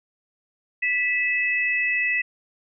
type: tone pair together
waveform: sine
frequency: 1975.5 / 2598 Hz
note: B6 / E7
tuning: 0 / -26 cents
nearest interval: perfect fourth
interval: 474 cents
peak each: -22 / -24 dBFS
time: 0.82-2.22 s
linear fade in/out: 10 ms
effects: none